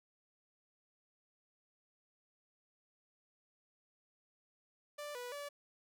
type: tone with pitch steps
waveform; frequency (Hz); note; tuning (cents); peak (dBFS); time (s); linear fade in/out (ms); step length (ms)
sawtooth; 588 / 490.6 / 576; D5 / B4 / D5; +2 / -12 / -34; -39; 4.98-5.49; 10; 170
effects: none